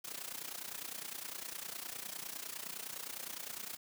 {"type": "noise with amplitude modulation", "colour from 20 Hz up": "white", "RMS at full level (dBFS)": -41, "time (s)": [0.04, 3.77], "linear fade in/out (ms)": 10, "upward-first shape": "sine", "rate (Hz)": 29.8, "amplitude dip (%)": 80, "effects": ["high-pass 150 Hz 12 dB/octave"]}